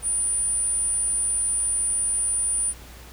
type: tone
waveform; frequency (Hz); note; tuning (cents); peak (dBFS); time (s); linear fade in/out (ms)
sine; 9397; D9; 0; -21; 0.02-2.74; 50
effects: added 60 Hz sine -43 dBFS peak until 3.12 s + pink hiss -46 dBFS RMS until 3.12 s